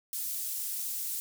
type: high-pass noise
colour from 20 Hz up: pink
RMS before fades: -35 dBFS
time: 0.13-1.2 s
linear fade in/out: 0 ms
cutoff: 10000 Hz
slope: 12 dB/octave
effects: none